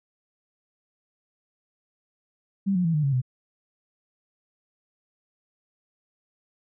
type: tone with pitch steps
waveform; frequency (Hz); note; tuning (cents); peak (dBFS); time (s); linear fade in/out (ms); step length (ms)
sine; 196 / 179.73 / 164.82 / 151.14 / 138.59 / 127.09; G3 / F3 / E3 / D#3 / C#3 / C3; 0 / +50 / 0 / -50 / 0 / -50; -20; 2.66-3.218; 20; 93
effects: none